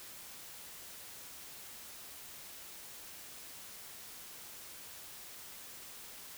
silence, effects white hiss -50 dBFS RMS until 6.37 s

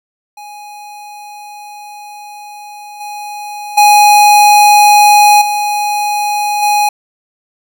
square tone with level steps, 830.6 Hz, G#5, in tune, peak -29 / -23 / -4 / -13 / -9 dBFS, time 0.37-6.89 s, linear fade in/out 5 ms, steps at 3 / 3.77 / 5.41 / 6.62 s, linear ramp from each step 10 ms, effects none

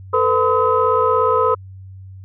sine tone cluster, 447.1 / 504 / 1016 / 1275 Hz, A4 / B4 / B5 / D#6, +28 / +35 / +49 / +42 cents, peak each -18 dBFS, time 0.13-1.55 s, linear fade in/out 10 ms, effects tanh soft clip ceiling -2 dBFS + added 95 Hz sine -34 dBFS peak until 2.24 s

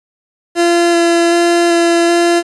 30% pulse tone with vibrato, 341.3 Hz, F4, 40 cents flat, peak -6 dBFS, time 0.55-2.43 s, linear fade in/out 50 ms, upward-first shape square, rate 1.3 Hz, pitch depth 9 cents each way, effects resampled to 24000 Hz + 7-bit

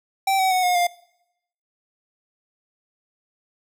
square tone with pitch steps, 776 / 757 / 738.4 / 720.3 / 702.6 Hz, G5 / F#5 / F#5 / F#5 / F5, -18 / +39 / -4 / -47 / +10 cents, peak -18 dBFS, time 0.27-0.87 s, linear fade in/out 5 ms, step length 120 ms, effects noise-tail reverb RT60 0.8 s tail -22 dB re dry

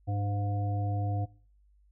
harmonic tone with a mistuned harmonic, 102.1 Hz, G#2, 29 cents flat, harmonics 1 / 3 / 5 / 7, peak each -28 / -40 / -45 / -39 dBFS, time 0.07-1.26 s, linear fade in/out 20 ms, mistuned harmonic 3, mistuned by -44 cents, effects noise-tail reverb RT60 0.5 s tail -24 dB re dry + added 50 Hz sine -60 dBFS peak until 1.91 s

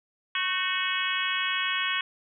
harmonic tone with a mistuned harmonic, 367.6 Hz, F#4, 11 cents flat, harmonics 3 / 4 / 5 / 6 / 7 / 8 / 9, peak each -33 / -33 / -33 / -33 / -33 / -33 / -33 dBFS, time 0.35-2.01 s, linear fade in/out 2 ms, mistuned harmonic 4, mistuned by +54 cents, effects none

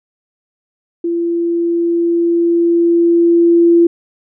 sine tone with level ramp, 340.1 Hz, F4, 46 cents flat, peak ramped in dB -14 to -5 dBFS, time 1.04-3.87 s, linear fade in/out 5 ms, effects none

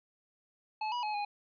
square tone with pitch steps, 862 / 972 / 848 / 824 Hz, A5 / B5 / G#5 / G#5, -36 / -28 / +36 / -14 cents, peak -33 dBFS, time 0.81-1.25 s, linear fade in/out 5 ms, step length 110 ms, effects resampled to 11025 Hz

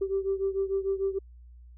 sine beating tone pair, 387.3 / 394 Hz, G4 / G4, -21 / +9 cents, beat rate 6.7 Hz, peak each -27 / -30 dBFS, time 0.01-1.19 s, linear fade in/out 10 ms, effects tanh soft clip ceiling -19 dBFS + added 60 Hz sine -47 dBFS peak until 1.77 s

